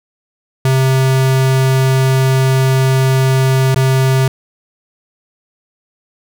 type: tone with dropouts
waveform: square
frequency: 132.1 Hz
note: C3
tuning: 17 cents sharp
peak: -10 dBFS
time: 0.65-4.28 s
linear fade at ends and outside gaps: 2 ms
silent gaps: 3.746-3.76 s
effects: none